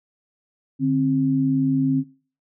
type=tone pair together; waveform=sine; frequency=148 / 265.9 Hz; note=D3 / C4; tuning=+14 / +28 cents; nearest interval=minor seventh; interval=1014 cents; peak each=-23 / -18 dBFS; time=0.79-2.04 s; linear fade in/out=50 ms; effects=noise-tail reverb RT60 0.4 s tail -20 dB re dry